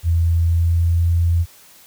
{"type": "tone with pitch glide", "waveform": "sine", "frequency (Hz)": [83.7, 84.92], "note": ["E2", "F2"], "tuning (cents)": [27, -48], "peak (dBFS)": -13, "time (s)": [0.03, 1.46], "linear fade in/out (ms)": 50, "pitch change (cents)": 25, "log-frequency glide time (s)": [0.3, 1.06], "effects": ["white hiss -47 dBFS RMS until 1.86 s"]}